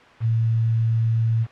sine tone with quantisation, 113.5 Hz, A#2, 46 cents flat, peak -17 dBFS, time 0.2-1.47 s, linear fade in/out 50 ms, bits 7, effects white hiss -47 dBFS RMS until 1.51 s + low-pass 2000 Hz 12 dB/octave

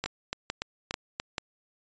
two click trains, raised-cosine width 0.2 ms, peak -13 / -13 dBFS, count 4 / 5, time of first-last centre 0.06-1.382 / 0.04-1.199 s, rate 2.27 / 3.45 Hz, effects resampled to 16000 Hz

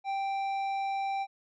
sine tone with tanh clipping, 784 Hz, G5, in tune, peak -31 dBFS, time 0.04-1.27 s, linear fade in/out 50 ms, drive 10 dB, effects none

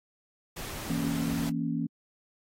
pink noise, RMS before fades -39 dBFS, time 0.56-1.5 s, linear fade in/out 10 ms
sine chord, A# diminished, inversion second, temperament equal, 164.81 / 233.1 / 277.2 Hz, E3 / A#3 / C#4, 0 / 0 / 0 cents, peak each -32 dBFS, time 0.89-1.87 s, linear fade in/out 10 ms
effects AAC 48 kbps

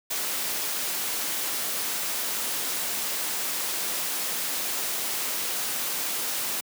white noise, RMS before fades -29 dBFS, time 0.1-6.61 s, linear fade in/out 10 ms, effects high-pass 200 Hz 12 dB/octave

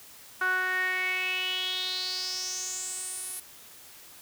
sawtooth tone with band-pass filter sweep, 370 Hz, F#4, in tune, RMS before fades -31 dBFS, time 0.41-3.4 s, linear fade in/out 5 ms, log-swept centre 1400 to 11000 Hz, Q 6.6, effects white hiss -50 dBFS RMS until 4.21 s

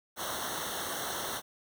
pink noise with comb filter, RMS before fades -36 dBFS, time 0.16-1.42 s, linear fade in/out 50 ms, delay 0.41 ms, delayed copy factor -1, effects none

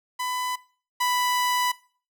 sawtooth tone pair in turn, 1000 / 990.8 Hz, B5 / B5, +21 / +5 cents, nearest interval unison, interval 16 cents, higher first, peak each -23 / -18 dBFS, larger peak second, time 0.19-0.56 / 1-1.72 s, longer second, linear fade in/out 10 ms, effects noise-tail reverb RT60 0.4 s tail -19 dB re dry

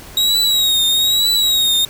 40% pulse tone with vibrato, 3804 Hz, A#7, 34 cents sharp, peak -11 dBFS, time 0.17-1.85 s, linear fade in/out 2 ms, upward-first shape triangle, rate 1.1 Hz, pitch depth 77 cents each way, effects pink hiss -37 dBFS RMS until 1.89 s

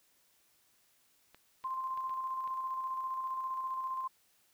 clicks, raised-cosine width 0.3 ms, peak -38 dBFS, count 5, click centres 1.346 / 1.64 / 1.975 / 2.095 / 2.476 s
sine tone with tremolo, 1046.5 Hz, C6, in tune, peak -33 dBFS, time 1.64-4.08 s, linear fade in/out 10 ms, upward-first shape square, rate 15 Hz, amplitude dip 30%
effects white hiss -70 dBFS RMS until 4.53 s

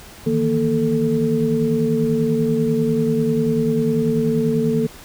sine tone cluster, 154.7 / 164.9 / 232.9 / 441 Hz, D#3 / E3 / A#3 / A4, -10 / +1 / -1 / +4 cents, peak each -23 / -26 / -19 / -20 dBFS, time 0.26-4.87 s, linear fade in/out 10 ms, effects pink hiss -41 dBFS RMS until 5.04 s

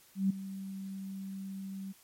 sine tone with ADSR envelope, 193.4 Hz, G3, 23 cents flat, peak -23 dBFS, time 0.15-1.93 s, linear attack 150 ms, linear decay 8 ms, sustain -15 dB, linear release 21 ms, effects white hiss -61 dBFS RMS until 2.03 s + MP3 64 kbps

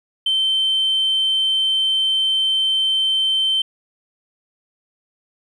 sine tone, 3100 Hz, G7, 20 cents flat, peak -14 dBFS, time 0.26-3.62 s, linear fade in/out 5 ms, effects tanh soft clip ceiling -12 dBFS + 9-bit

